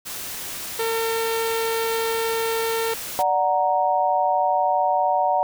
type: noise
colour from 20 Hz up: white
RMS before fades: -32 dBFS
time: 0.05-3.23 s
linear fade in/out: 20 ms
type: harmonic tone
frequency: 453.7 Hz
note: A#4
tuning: 47 cents flat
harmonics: 1 / 2 / 3 / 4 / 5 / 6 / 7 / 8 / 9 / 10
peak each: -23 / -29 / -33 / -35 / -37 / -39 / -40 / -41 / -42 / -43 dBFS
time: 0.79-2.94 s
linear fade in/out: 5 ms
type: chord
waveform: sine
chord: D augmented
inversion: none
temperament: equal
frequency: 587.3 / 740 / 932.3 Hz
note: D5 / F#5 / A#5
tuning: 0 / 0 / 0 cents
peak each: -24 / -20 / -22 dBFS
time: 3.19-5.43 s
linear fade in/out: 0 ms
effects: none